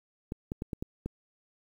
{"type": "clicks", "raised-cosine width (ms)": 3, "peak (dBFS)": -21, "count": 6, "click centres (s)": [0.321, 0.519, 0.621, 0.732, 0.825, 1.06], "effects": ["9-bit"]}